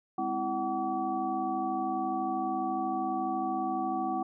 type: tone cluster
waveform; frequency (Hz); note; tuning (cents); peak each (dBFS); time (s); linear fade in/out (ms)
sine; 203.5 / 257.5 / 329.7 / 754 / 1145; G#3 / C4 / E4 / F#5 / D6; -35 / -28 / 0 / +32 / -44; -40 / -37 / -35 / -31 / -38; 0.18-4.23; 5
effects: none